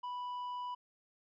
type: tone with tanh clipping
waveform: sine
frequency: 987 Hz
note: B5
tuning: 1 cent flat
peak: -39 dBFS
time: 0.03-0.75 s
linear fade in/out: 10 ms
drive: 5 dB
effects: none